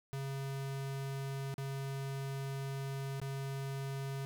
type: tone with dropouts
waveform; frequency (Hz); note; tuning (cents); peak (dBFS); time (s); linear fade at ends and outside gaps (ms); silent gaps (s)
square; 136.6; C#3; -25; -38; 0.13-4.25; 0; 1.541-1.581 / 3.2-3.216
effects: none